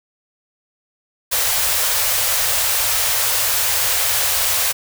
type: band-stop noise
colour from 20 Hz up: white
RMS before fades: -18 dBFS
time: 1.31-4.73 s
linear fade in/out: 20 ms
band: 120 to 450 Hz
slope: 96 dB/octave
effects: none